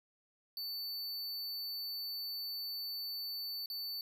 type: tone with dropouts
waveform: square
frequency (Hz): 4500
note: C#8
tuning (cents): +25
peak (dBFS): -39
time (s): 0.57-4.01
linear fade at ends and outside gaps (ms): 1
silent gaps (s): 3.659-3.7
effects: 12-bit